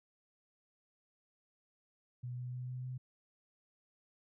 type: tone with pitch steps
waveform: sine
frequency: 123.47 / 124.47 / 125.48 / 126.5 / 127.53 Hz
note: B2 / B2 / B2 / B2 / C3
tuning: 0 / +14 / +28 / +42 / -44 cents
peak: -39 dBFS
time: 2.23-2.98 s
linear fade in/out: 10 ms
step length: 150 ms
effects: none